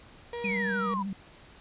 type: tone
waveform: 35% pulse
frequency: 474.9 Hz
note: A#4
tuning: 32 cents sharp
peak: -32 dBFS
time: 0.33-0.94 s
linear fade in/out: 2 ms
type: tone with vibrato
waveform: sine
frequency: 196 Hz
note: G3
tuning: in tune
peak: -31 dBFS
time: 0.44-1.13 s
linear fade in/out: 2 ms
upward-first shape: sine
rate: 13 Hz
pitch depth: 59 cents each way
type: exponential sweep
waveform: sine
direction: down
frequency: 2523 to 952 Hz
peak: -29 dBFS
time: 0.44-1.03 s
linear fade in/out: 10 ms
effects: pink hiss -53 dBFS RMS until 1.6 s + resampled to 8000 Hz